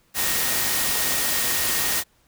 sine tone in noise, 1864.7 Hz, A#6, in tune, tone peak -33 dBFS, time 0.14-2.04 s, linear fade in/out 50 ms, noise white, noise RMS -23 dBFS, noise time 0.14-2.04 s, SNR -13 dB, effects pink hiss -62 dBFS RMS until 2.27 s

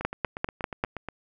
two click trains, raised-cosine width 0.5 ms, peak -19 / -10 dBFS, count 10 / 5, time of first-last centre 0.01-1.087 / 0.05-0.839 s, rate 8.36 / 5.07 Hz, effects none

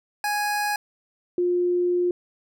25% pulse / sine tone pair in turn, 830 / 354.7 Hz, G#5 / F4, -1 / +27 cents, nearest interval octave + minor third, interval 1472 cents, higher first, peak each -19 dBFS, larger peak neither, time 0.24-0.76 / 1.38-2.11 s, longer second, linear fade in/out 2 ms, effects none

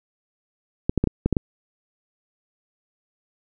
clicks, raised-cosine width 3 ms, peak -6 dBFS, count 7, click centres 0.895 / 0.977 / 1.04 / 1.073 / 1.26 / 1.327 / 1.368 s, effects none

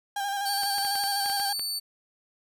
35% pulse tone with vibrato, 800 Hz, G5, 35 cents sharp, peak -26 dBFS, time 0.16-1.53 s, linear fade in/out 5 ms, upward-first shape square, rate 12 Hz, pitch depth 26 cents each way
sawtooth tone, 4500 Hz, C#8, 25 cents sharp, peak -26 dBFS, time 0.45-1.8 s, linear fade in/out 20 ms
clicks, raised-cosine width 0.3 ms, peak -23 dBFS, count 9, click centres 0.634 / 0.783 / 0.85 / 0.955 / 1.038 / 1.26 / 1.299 / 1.399 / 1.595 s
effects 10-bit

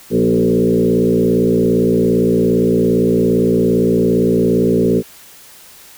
sine tone with frequency modulation, 311.1 Hz, D#4, in tune, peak -10 dBFS, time 0.1-5.03 s, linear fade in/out 50 ms, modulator 57.5 Hz, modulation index 2.8, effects white hiss -41 dBFS RMS until 5.97 s

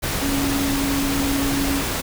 sine tone in noise, 277.2 Hz, C#4, in tune, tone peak -21 dBFS, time 0.21-1.82 s, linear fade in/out 20 ms, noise pink, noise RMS -24 dBFS, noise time 0.02-2.02 s, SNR 0 dB, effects none

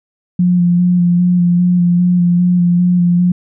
sine tone with vibrato, 176.6 Hz, F3, 20 cents sharp, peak -8 dBFS, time 0.39-3.32 s, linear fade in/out 5 ms, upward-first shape square, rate 2.5 Hz, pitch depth 18 cents each way, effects none

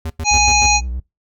square tone bursts, 80.4 Hz, E2, 43 cents flat, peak -22 dBFS, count 5, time 0.05-0.665 s, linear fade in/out 5 ms, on 51 ms, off 90 ms
harmonic tone, 830.6 Hz, G#5, in tune, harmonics 1 / 3 / 5 / 7 / 8, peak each -15 / -16 / -19 / -21 / -19 dBFS, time 0.24-0.81 s, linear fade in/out 50 ms
triangle tone with vibrato, 61.74 Hz, B1, in tune, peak -19 dBFS, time 0.31-1 s, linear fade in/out 5 ms, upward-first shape triangle, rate 9.6 Hz, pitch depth 100 cents each way
effects noise-tail reverb RT60 0.2 s tail -22 dB re dry

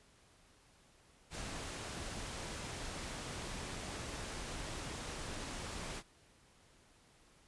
pink low-pass noise, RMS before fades -44 dBFS, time 1.3-6.03 s, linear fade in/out 50 ms, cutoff 10000 Hz, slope 24 dB/octave, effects pink hiss -66 dBFS RMS until 7.47 s + resampled to 24000 Hz

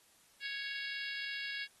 harmonic tone, 554.4 Hz, C#5, in tune, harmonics 3 / 4 / 5 / 6 / 7 / 8 / 9, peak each -42 / -44 / -46 / -48 / -49 / -50 / -51 dBFS, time 0.4-1.68 s, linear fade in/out 50 ms, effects white hiss -66 dBFS RMS until 1.8 s + AAC 32 kbps

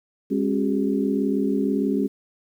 sine tone cluster, 204.2 / 270.6 / 371.9 / 410.1 Hz, G#3 / C#4 / F#4 / G#4, -29 / -42 / +9 / -22 cents, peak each -24 / -23 / -28 / -28 dBFS, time 0.3-2.08 s, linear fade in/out 20 ms, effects 9-bit

